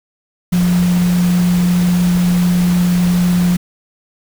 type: tone in noise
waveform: sine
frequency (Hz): 177.3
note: F3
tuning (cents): +26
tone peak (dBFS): -10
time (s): 0.52-3.57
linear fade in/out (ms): 10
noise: pink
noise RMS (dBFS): -26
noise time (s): 0.52-3.57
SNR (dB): +13
effects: none